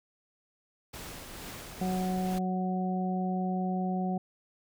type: noise with tremolo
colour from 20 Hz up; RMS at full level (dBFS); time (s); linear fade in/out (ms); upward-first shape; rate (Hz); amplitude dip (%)
pink; -42; 0.93-2.39; 10; sine; 2.2; 30
type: harmonic tone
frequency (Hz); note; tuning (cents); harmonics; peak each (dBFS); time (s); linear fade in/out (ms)
185; F#3; 0; 1 / 2 / 3 / 4; -29 / -39 / -43 / -35; 1.81-4.18; 5
effects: none